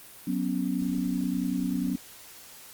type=chord; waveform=sine; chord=F# suspended fourth; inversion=none; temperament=equal; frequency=185 / 246.9 / 277.2 Hz; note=F#3 / B3 / C#4; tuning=0 / 0 / 0 cents; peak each=-30 / -30 / -30 dBFS; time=0.27-1.96 s; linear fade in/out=5 ms; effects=white hiss -48 dBFS RMS until 2.73 s + Opus 32 kbps